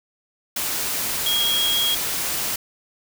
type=tone in noise; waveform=sine; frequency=3280 Hz; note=G#7; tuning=22 cents flat; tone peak=-19 dBFS; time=1.26-1.95 s; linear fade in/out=5 ms; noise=white; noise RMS=-25 dBFS; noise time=0.56-2.56 s; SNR=+3 dB; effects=none